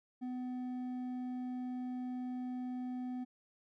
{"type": "tone with hard clipping", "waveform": "sine", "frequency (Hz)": 251, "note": "B3", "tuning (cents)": 28, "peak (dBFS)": -39, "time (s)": [0.21, 3.25], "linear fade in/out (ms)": 20, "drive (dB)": 5, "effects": []}